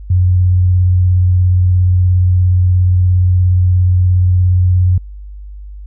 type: tone with vibrato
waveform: sine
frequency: 90.8 Hz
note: F#2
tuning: 32 cents flat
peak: -7 dBFS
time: 0.1-4.98 s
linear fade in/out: 5 ms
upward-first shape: square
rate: 17 Hz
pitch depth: 15 cents each way
effects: added 50 Hz sine -27 dBFS peak until 5.86 s